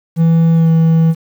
triangle tone with pitch glide, 164.8 to 162.91 Hz, E3 to E3, 0 to -20 cents, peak -5 dBFS, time 0.16-1.15 s, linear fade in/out 50 ms, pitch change -20 cents, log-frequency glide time 0.54-0.7 s, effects 7-bit

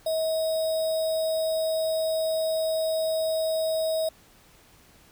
sine tone with sample-and-hold, 640 Hz, D#5, 49 cents sharp, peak -23 dBFS, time 0.06-4.09 s, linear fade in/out 5 ms, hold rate 4410 Hz, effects pink hiss -56 dBFS RMS until 5.11 s

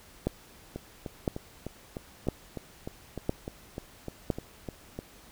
two click trains, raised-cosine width 2 ms, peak -22 / -13 dBFS, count 15 / 5, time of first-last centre 0.76-4.99 / 0.27-4.302 s, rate 3.31 / 0.992 Hz, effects pink hiss -54 dBFS RMS until 5.31 s

